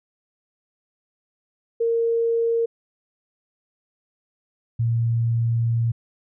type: tone pair in turn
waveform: sine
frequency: 461.6 / 116.03 Hz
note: A#4 / A#2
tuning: -17 / -8 cents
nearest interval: 2 octaves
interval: 2391 cents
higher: first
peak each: -18 dBFS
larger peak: neither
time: 1.8-2.66 / 4.79-5.92 s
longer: second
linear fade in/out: 10 ms
effects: none